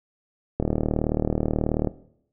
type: click train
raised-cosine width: 2 ms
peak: -9 dBFS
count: 50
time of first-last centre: 0.6-1.873 s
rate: 38.5 Hz
effects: noise-tail reverb RT60 0.7 s tail -17 dB re dry